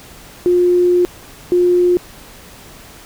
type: tone bursts at uneven times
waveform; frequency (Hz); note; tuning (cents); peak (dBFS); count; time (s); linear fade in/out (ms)
sine; 355.6; F4; +31; -9; 2; 0.46-1.05 / 1.52-1.97; 0
effects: pink hiss -39 dBFS RMS until 3.05 s